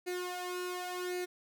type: tone with flanger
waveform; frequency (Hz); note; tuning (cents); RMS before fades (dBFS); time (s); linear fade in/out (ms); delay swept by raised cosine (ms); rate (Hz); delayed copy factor
sawtooth; 360; F#4; -47; -38; 0.06-1.26; 20; 0.45 to 2.05; 0.9; +0.7
effects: none